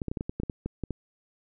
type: clicks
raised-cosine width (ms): 3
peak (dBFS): -18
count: 12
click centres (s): 0.018 / 0.083 / 0.115 / 0.172 / 0.209 / 0.295 / 0.4 / 0.434 / 0.498 / 0.66 / 0.837 / 0.907
effects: none